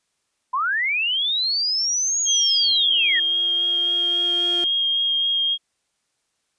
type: linear two-way sweep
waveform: sine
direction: up then down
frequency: 971 to 6750 to 1731 Hz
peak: -19 dBFS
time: 0.53-3.2 s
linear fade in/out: 10 ms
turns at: 2.21 s
type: tone with exponential growth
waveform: 35% pulse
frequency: 349.2 Hz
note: F4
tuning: in tune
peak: -27 dBFS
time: 1.28-4.64 s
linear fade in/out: 0 ms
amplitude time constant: 730 ms
type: tone with vibrato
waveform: sine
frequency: 3242 Hz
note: G#7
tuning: 42 cents flat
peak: -18 dBFS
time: 2.25-5.58 s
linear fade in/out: 50 ms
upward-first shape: sine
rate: 3.7 Hz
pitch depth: 11 cents each way
effects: white hiss -72 dBFS RMS until 6.58 s + resampled to 22050 Hz